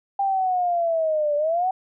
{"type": "linear two-way sweep", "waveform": "sine", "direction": "down then up", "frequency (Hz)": [796, 580, 763], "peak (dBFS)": -19, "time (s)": [0.19, 1.71], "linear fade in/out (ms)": 5, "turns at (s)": 1.36, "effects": []}